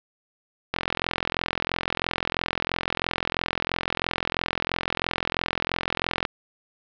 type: click train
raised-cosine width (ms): 0.3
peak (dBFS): -7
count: 238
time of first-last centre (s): 0.74-6.252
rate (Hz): 43
effects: low-pass 5000 Hz 12 dB/octave